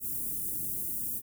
white band-stop noise, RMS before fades -34 dBFS, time 0-1.22 s, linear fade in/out 50 ms, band 330 to 9900 Hz, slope 24 dB/octave, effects none

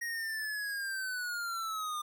square linear sweep, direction down, 1884 to 1200 Hz, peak -35 dBFS, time 0.01-2.02 s, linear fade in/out 10 ms, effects none

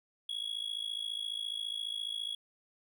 triangle tone with amplitude modulation, 3339 Hz, G#7, 9 cents sharp, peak -30 dBFS, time 0.29-2.35 s, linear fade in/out 5 ms, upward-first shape sine, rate 54.6 Hz, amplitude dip 85%, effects none

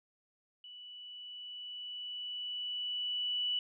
sine tone with level ramp, 2960 Hz, F#7, in tune, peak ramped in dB -48 to -30 dBFS, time 0.64-3.59 s, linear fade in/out 2 ms, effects none

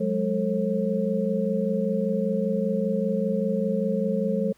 sine tone cluster, 182.4 / 207.5 / 445.3 / 538 Hz, F#3 / G#3 / A4 / C5, -24 / -1 / +21 / +48 cents, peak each -28 / -26 / -29 / -28 dBFS, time 0-4.53 s, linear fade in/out 10 ms, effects pink hiss -61 dBFS RMS until 4.57 s

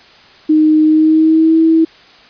sine tone with pitch glide, 309.7 to 323.8 Hz, D#4 to E4, -8 to -31 cents, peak -6 dBFS, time 0.49-1.85 s, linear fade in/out 10 ms, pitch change +77 cents, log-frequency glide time 0.84-1.58 s, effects white hiss -42 dBFS RMS until 2.29 s + resampled to 11025 Hz

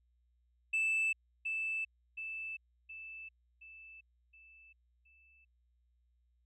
sine tone with echo, 2637 Hz, E7, in tune, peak -27 dBFS, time 0.73-1.13 s, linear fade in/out 10 ms, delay 720 ms, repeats 6, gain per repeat -6 dB, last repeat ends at 5.45 s, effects tanh soft clip ceiling -28 dBFS + added 60 Hz sine -70 dBFS peak until 6.45 s

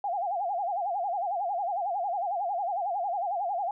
sine tone with vibrato, 750 Hz, F#5, 23 cents sharp, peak -27 dBFS, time 0.04-3.71 s, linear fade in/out 2 ms, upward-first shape sine, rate 11 Hz, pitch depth 180 cents each way, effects none

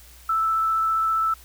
sine tone with vibrato, 1318.5 Hz, E6, in tune, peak -19 dBFS, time 0.29-1.34 s, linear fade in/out 5 ms, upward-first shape sine, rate 15 Hz, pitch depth 8 cents each way, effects added 60 Hz sine -48 dBFS peak until 1.44 s + white hiss -50 dBFS RMS until 1.44 s

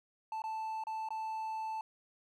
triangle tone with dropouts, 880 Hz, A5, in tune, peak -34 dBFS, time 0.32-1.81 s, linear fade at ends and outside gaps 2 ms, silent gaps 0.42-0.439 / 0.838-0.869 / 1.088-1.105 s, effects none

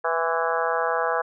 harmonic tone with a mistuned harmonic, 164.81 Hz, E3, in tune, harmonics 3 / 4 / 5 / 6 / 7 / 8 / 9 / 10, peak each -27 / -28 / -29 / -30 / -30 / -31 / -32 / -32 dBFS, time 0.04-1.22 s, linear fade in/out 10 ms, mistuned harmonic 6, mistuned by +42 cents, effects none

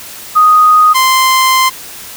sine / sawtooth tone pair in turn, 1244.5 / 1041.9 Hz, D#6 / C6, 0 / -8 cents, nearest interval minor third, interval 308 cents, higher first, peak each -3 dBFS, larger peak neither, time 0.35-0.94 / 0.94-1.7 s, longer second, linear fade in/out 20 ms, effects white hiss -29 dBFS RMS until 2.16 s

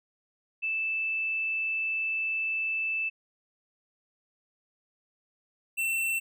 sine / square tone pair in turn, 2637 / 2688 Hz, E7 / E7, 0 / +33 cents, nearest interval unison, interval 33 cents, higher second, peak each -27 dBFS, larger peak neither, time 0.62-3.1 / 5.77-6.2 s, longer first, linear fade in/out 20 ms, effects none

